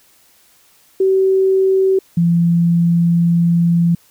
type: tone pair in turn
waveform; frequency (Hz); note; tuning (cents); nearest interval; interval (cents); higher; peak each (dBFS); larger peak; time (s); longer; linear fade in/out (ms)
sine; 382.1 / 170.21; G4 / F3; -44 / -44; octave + major second; 1400; first; -10; neither; 1-1.99 / 2.17-3.95; second; 5
effects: white hiss -52 dBFS RMS until 4.1 s